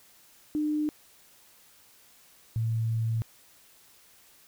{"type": "tone pair in turn", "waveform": "sine", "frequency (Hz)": [301.9, 113.08], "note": ["D4", "A2"], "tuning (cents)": [48, 48], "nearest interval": "octave + perfect fourth", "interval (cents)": 1700, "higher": "first", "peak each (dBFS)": -25, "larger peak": "neither", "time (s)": [[0.55, 0.89], [2.56, 3.22]], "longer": "second", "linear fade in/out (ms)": 0, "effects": ["white hiss -58 dBFS RMS until 4.47 s"]}